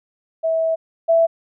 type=tone pair in turn; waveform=sine; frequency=650 / 662.1 Hz; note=E5 / E5; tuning=-24 / +7 cents; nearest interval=unison; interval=31 cents; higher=second; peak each=-16 / -11 dBFS; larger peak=second; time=0.43-0.76 / 1.08-1.27 s; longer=first; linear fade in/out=20 ms; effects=none